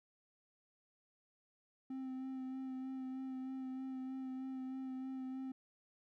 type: tone with vibrato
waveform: triangle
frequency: 261.6 Hz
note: C4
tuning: in tune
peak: -39 dBFS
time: 1.9-5.52 s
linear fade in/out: 5 ms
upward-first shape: sine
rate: 3.2 Hz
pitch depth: 17 cents each way
effects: none